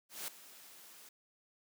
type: noise with ADSR envelope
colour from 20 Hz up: white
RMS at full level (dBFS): -40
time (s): 0.09-1.09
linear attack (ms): 190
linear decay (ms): 3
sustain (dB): -16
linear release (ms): 5
effects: high-pass 200 Hz 12 dB/octave